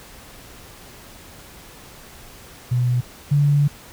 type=tone pair in turn; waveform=sine; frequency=123.4 / 144.39 Hz; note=B2 / D3; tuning=-1 / -29 cents; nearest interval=minor third; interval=272 cents; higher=second; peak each=-16 / -13 dBFS; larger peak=second; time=2.71-3.01 / 3.31-3.68 s; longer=second; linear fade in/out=10 ms; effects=pink hiss -43 dBFS RMS until 3.92 s